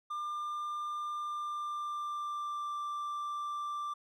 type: tone with pitch glide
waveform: triangle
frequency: 1197 to 1177.8 Hz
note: D6 to D6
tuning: +33 to +5 cents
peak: -33 dBFS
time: 0.1-3.94 s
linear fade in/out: 10 ms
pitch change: -28 cents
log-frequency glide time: 1.12-2.77 s
effects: none